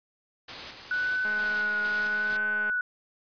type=noise with tremolo; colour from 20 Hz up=white; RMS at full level=-37 dBFS; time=0.48-2.37 s; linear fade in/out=5 ms; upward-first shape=square; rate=2.2 Hz; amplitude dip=40%
type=tone with vibrato; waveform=sine; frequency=1480 Hz; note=F#6; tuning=in tune; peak=-25 dBFS; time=0.91-2.81 s; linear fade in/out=2 ms; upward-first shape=triangle; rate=0.83 Hz; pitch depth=30 cents each way
type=click train; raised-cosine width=0.5 ms; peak=-26 dBFS; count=305; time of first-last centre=1.25-2.698 s; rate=210 Hz
effects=resampled to 11025 Hz